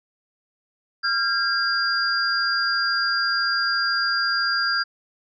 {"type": "tone cluster", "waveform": "sine", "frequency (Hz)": [1381, 1615, 4797], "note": ["F6", "G#6", "D8"], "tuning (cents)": [-20, -49, 36], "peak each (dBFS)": -24, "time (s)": [1.03, 4.84], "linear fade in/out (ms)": 20, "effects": []}